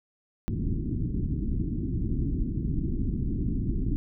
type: low-pass noise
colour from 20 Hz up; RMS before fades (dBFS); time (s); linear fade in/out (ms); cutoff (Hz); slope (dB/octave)
pink; -28; 0.48-3.96; 0; 330; 48
effects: none

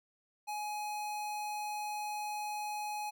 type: tone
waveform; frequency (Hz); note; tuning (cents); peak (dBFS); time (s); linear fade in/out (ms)
square; 840; G#5; +19; -37; 0.47-3.11; 20
effects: none

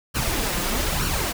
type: noise with flanger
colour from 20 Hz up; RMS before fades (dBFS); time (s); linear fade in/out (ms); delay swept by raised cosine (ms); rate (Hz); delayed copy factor
pink; -24; 0.14-1.33; 20; 0.69 to 5.79; 1.1; +0.6
effects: none

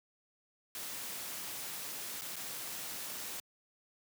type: noise with dropouts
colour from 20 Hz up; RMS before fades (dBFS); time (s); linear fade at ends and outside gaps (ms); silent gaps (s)
white; -42; 0.75-3.4; 2; 2.212-2.217 / 2.359-2.364
effects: high-pass 100 Hz 12 dB/octave

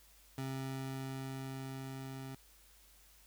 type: tone with level ramp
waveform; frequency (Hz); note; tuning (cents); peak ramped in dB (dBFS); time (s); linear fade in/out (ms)
25% pulse; 133.4; C3; +34; -34 to -40; 0.38-2.35; 2
effects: added 50 Hz sine -65 dBFS peak until 3.26 s + white hiss -64 dBFS RMS until 3.26 s

